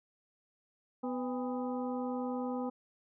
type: harmonic tone with a mistuned harmonic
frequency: 250 Hz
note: B3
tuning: 21 cents sharp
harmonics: 1 / 2 / 3 / 4 / 5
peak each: -35 / -39 / -42 / -47 / -49 dBFS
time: 1.03-2.7 s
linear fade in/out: 10 ms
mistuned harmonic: 3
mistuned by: +110 cents
effects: none